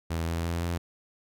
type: tone with pitch steps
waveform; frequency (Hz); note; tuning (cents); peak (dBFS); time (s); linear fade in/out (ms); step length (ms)
sawtooth; 82.41 / 83.51 / 84.63 / 85.76; E2 / E2 / E2 / F2; 0 / +23 / +46 / -31; -24; 0.1-0.78; 10; 170
effects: none